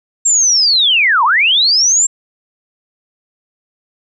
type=linear two-way sweep; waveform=sine; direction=down then up; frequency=7530 to 880 to 7530 Hz; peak=-8 dBFS; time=0.25-2.07 s; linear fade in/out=10 ms; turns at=1.24 s; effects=none